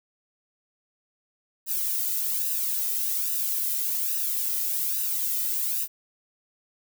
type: noise with flanger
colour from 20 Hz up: violet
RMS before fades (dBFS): -27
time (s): 1.66-5.88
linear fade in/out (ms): 50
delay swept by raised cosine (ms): 0.9 to 1.81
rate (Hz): 1.2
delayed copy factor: -0.7
effects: none